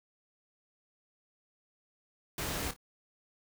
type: noise with echo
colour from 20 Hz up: pink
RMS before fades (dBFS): -36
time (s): 2.38-2.71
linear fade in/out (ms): 2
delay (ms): 27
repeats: 2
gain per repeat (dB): -12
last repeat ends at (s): 2.764
effects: none